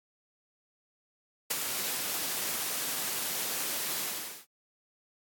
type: noise with ADSR envelope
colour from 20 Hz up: white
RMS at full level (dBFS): -28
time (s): 1.5-4.46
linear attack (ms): 10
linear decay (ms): 22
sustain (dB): -5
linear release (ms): 430
effects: high-pass 150 Hz 12 dB/octave + AAC 64 kbps